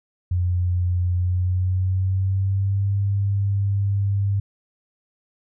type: tone with pitch glide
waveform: sine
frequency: 89.3 to 99.66 Hz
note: F2 to G2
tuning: +39 to +29 cents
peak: -18 dBFS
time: 0.31-4.4 s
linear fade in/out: 5 ms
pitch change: +190 cents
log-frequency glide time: 1.17-2.92 s
effects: none